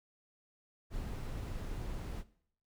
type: noise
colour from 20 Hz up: brown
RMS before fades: -40 dBFS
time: 0.9-2.24 s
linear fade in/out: 50 ms
effects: noise-tail reverb RT60 0.6 s tail -18 dB re dry